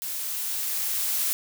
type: noise with level ramp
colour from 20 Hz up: blue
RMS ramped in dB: -32 to -25 dBFS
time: 0.02-1.33 s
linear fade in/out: 0 ms
effects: none